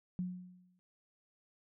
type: tone with exponential decay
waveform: sine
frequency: 181.2 Hz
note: F#3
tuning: 36 cents flat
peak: -32 dBFS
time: 0.19-0.79 s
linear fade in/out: 0 ms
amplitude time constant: 130 ms
effects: none